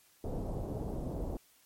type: low-pass noise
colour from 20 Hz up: pink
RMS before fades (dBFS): -37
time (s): 0.24-1.37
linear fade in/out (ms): 2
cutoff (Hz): 680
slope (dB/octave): 24
effects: white hiss -65 dBFS RMS until 1.65 s + MP3 64 kbps